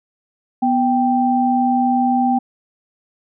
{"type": "tone pair together", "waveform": "sine", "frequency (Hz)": [246.9, 784], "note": ["B3", "G5"], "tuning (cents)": [0, 0], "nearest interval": "octave + minor sixth", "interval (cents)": 2000, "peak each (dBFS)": -16, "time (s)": [0.62, 2.39], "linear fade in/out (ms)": 10, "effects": []}